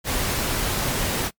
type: noise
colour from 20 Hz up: pink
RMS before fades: -24 dBFS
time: 0.04-1.31 s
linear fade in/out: 50 ms
effects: noise-tail reverb RT60 0.1 s tail -24 dB re dry + MP3 96 kbps